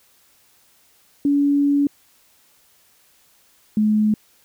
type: tone pair in turn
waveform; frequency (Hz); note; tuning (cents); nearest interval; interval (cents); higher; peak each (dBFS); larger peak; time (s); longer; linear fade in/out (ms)
sine; 284.7 / 213.3; C#4 / G#3; +46 / +46; perfect fourth; 500; first; -14; neither; 1.25-1.87 / 3.77-4.14; first; 2
effects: white hiss -57 dBFS RMS until 4.44 s